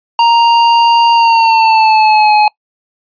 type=tone with pitch glide; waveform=square; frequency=932.3 to 845.1 Hz; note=A#5 to G#5; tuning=0 to +30 cents; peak=-6 dBFS; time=0.19-2.48 s; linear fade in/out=2 ms; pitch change=-170 cents; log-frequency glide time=1.13-2.33 s; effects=noise-tail reverb RT60 0.1 s tail -25 dB re dry + resampled to 11025 Hz